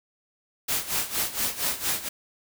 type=noise with tremolo; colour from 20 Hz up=white; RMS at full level=-25 dBFS; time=0.68-2.09 s; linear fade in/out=10 ms; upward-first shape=sine; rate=4.3 Hz; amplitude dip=80%; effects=none